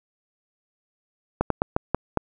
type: slowing click train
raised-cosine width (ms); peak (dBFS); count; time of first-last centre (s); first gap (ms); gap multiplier
1; -6; 6; 1.41-2.173; 93; 1.25
effects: none